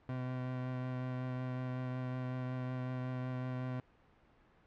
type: tone with vibrato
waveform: 30% pulse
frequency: 127.3 Hz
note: C3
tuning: 47 cents flat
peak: -34 dBFS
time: 0.09-3.8 s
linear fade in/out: 2 ms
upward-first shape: triangle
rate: 5.4 Hz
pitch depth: 14 cents each way
effects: pink hiss -66 dBFS RMS until 4.66 s + low-pass 2000 Hz 12 dB/octave